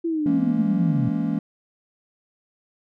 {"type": "linear sweep", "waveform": "sine", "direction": "down", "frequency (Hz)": [340, 118.5], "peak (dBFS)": -21, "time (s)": [0.04, 1.09], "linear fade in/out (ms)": 10}
{"type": "chord", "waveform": "triangle", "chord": "A# half-diminished seventh", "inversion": "second", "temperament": "just", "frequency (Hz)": [167.82, 209.8, 233.1, 279.7], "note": ["E3", "G#3", "A#3", "C#4"], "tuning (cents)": [31, 18, 0, 16], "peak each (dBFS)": -25, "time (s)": [0.26, 1.39], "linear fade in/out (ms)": 2}
{"effects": []}